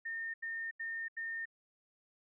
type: tone bursts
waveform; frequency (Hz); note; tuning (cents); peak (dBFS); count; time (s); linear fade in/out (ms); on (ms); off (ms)
sine; 1822; A#6; -40; -37; 4; 0.05-1.456; 10; 290; 82
effects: none